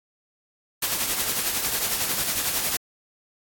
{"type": "noise with tremolo", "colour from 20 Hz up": "white", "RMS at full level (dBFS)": -23, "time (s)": [0.82, 2.77], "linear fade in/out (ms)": 5, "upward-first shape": "triangle", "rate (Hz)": 11, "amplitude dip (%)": 50, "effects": ["AAC 64 kbps"]}